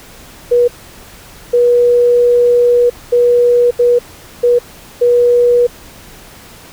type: tone bursts at uneven times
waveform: sine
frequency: 483.7 Hz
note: B4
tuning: 36 cents flat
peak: -6 dBFS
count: 6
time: 0.51-0.68 / 1.53-2.9 / 3.12-3.71 / 3.79-3.99 / 4.43-4.59 / 5.01-5.67 s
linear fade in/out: 10 ms
effects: pink hiss -37 dBFS RMS until 6.72 s